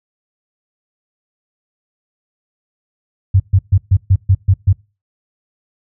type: tone bursts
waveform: sine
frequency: 95.7 Hz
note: G2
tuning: 41 cents flat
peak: -6 dBFS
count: 8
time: 3.34-4.73 s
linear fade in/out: 10 ms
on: 60 ms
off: 130 ms
effects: noise-tail reverb RT60 0.3 s tail -24 dB re dry